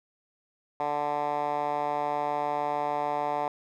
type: tone with band-pass filter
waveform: 10% pulse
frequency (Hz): 146.83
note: D3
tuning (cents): 0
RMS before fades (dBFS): -29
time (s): 0.8-3.48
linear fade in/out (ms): 2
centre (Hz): 840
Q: 2.5
effects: none